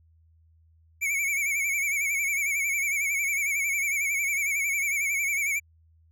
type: tone with vibrato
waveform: square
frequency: 2265 Hz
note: C#7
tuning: 37 cents sharp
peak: -25 dBFS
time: 1.01-5.6 s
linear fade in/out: 20 ms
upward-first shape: sine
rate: 11 Hz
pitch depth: 75 cents each way
effects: added 81 Hz sine -57 dBFS peak until 6.11 s